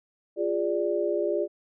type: chord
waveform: sine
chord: D diminished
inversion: first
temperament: equal with one note detuned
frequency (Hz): 349.2 / 410.5 / 587.3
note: F4 / Ab4 / D5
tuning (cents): 0 / -20 / 0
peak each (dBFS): -28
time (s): 0.36-1.48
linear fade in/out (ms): 50
effects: none